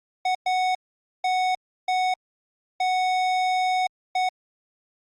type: tone bursts at uneven times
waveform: square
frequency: 740 Hz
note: F#5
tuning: in tune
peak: -21 dBFS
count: 6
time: 0.25-0.35 / 0.46-0.75 / 1.24-1.55 / 1.88-2.14 / 2.8-3.87 / 4.15-4.29 s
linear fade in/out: 5 ms
effects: low-pass 5000 Hz 12 dB/octave + Opus 48 kbps